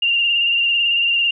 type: tone with vibrato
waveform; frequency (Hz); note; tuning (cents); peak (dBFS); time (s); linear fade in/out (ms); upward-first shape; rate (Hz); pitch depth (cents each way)
sine; 2794; F7; 0; -14; 0.02-1.31; 5; sine; 18; 33
effects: none